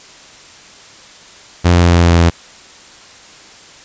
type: tone with pitch steps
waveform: sawtooth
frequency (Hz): 87.5 / 87 / 86.49 / 86 / 85.5 / 85.01 / 84.52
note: F2 / F2 / F2 / F2 / F2 / F2 / E2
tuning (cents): +4 / -6 / -16 / -26 / -36 / -46 / +44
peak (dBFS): -3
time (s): 1.64-2.305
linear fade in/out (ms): 20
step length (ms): 95
effects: white hiss -39 dBFS RMS until 3.84 s + resampled to 16000 Hz